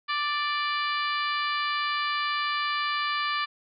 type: harmonic tone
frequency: 587.3 Hz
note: D5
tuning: in tune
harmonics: 2 / 3 / 4 / 5 / 6 / 7 / 8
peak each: -28 / -32 / -34 / -36 / -38 / -39 / -40 dBFS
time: 0.08-3.46 s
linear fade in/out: 20 ms
effects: none